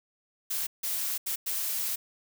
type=noise bursts at uneven times; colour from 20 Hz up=blue; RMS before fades=-31 dBFS; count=4; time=0.5-0.67 / 0.83-1.18 / 1.26-1.36 / 1.46-1.96 s; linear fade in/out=10 ms; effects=none